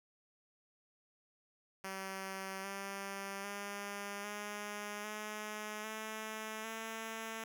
5% pulse tone with pitch steps, 192 / 196.94 / 202 / 207.2 / 212.5 / 218 / 223.6 Hz, G3 / G3 / G#3 / G#3 / G#3 / A3 / A3, -36 / +8 / -48 / -4 / +40 / -16 / +28 cents, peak -30 dBFS, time 1.84-7.44 s, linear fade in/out 2 ms, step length 800 ms, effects none

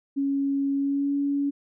sine tone with pitch glide, 277.2 to 282.4 Hz, C#4 to C#4, 0 to +32 cents, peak -22 dBFS, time 0.16-1.51 s, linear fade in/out 20 ms, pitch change +32 cents, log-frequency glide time 0.75-1.14 s, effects none

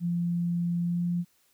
sine tone with pitch glide, 172.6 to 174.2 Hz, F3 to F3, -20 to -4 cents, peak -25 dBFS, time 0-1.25 s, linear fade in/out 50 ms, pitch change +16 cents, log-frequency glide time 0.83-1.03 s, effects white hiss -67 dBFS RMS until 1.53 s

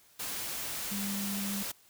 sine tone in noise, 200 Hz, G3, 35 cents sharp, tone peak -34 dBFS, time 0.91-1.63 s, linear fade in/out 10 ms, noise white, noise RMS -37 dBFS, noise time 0.19-1.72 s, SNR 0 dB, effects white hiss -62 dBFS RMS until 1.89 s

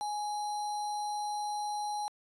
sine tone with sample-and-hold, 834 Hz, G#5, 7 cents sharp, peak -32 dBFS, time 0.01-2.08 s, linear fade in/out 0 ms, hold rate 4900 Hz, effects resampled to 24000 Hz

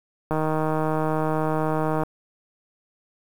click train, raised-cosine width 1 ms, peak -11 dBFS, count 270, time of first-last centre 0.31-2.034 s, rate 156 Hz, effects 7-bit

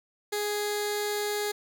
15% pulse tone with notch filter, 415.3 Hz, G#4, in tune, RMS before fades -30 dBFS, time 0.32-1.52 s, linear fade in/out 10 ms, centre 1100 Hz, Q 0.88, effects none

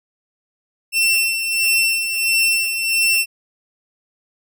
sawtooth tone with tremolo, 2698 Hz, E7, 40 cents sharp, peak -10 dBFS, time 0.92-3.26 s, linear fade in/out 50 ms, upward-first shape sine, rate 1.5 Hz, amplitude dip 55%, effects none

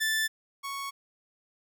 sawtooth tone pair in turn, 1760 / 1108.7 Hz, A6 / C#6, 0 / 0 cents, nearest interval minor sixth, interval 800 cents, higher first, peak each -22 / -30 dBFS, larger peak first, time 0-0.28 / 0.63-0.91 s, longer neither, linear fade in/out 20 ms, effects none

